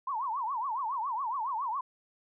sine tone with vibrato, 990 Hz, B5, 4 cents sharp, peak -30 dBFS, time 0.07-1.81 s, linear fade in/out 5 ms, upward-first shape triangle, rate 7.2 Hz, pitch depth 280 cents each way, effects none

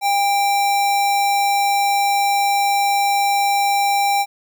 sine tone with sample-and-hold, 804 Hz, G5, 44 cents sharp, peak -14 dBFS, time 0.01-4.26 s, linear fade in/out 50 ms, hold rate 3150 Hz, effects none

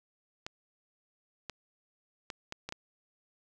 clicks, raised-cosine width 0.2 ms, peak -21 dBFS, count 6, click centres 0.465 / 1.497 / 2.302 / 2.524 / 2.69 / 2.724 s, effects none

